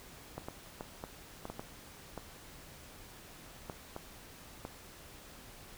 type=clicks; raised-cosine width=1 ms; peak=-26 dBFS; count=11; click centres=0.38 / 0.485 / 0.809 / 1.039 / 1.454 / 1.5 / 1.595 / 2.177 / 3.698 / 3.964 / 4.651 s; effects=pink hiss -53 dBFS RMS until 5.77 s